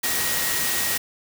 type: tone in noise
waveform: sine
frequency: 1891 Hz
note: A#6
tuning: 24 cents sharp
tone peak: -31 dBFS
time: 0.03-0.98 s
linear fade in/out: 10 ms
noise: white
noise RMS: -24 dBFS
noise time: 0.03-0.98 s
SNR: -10 dB
effects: none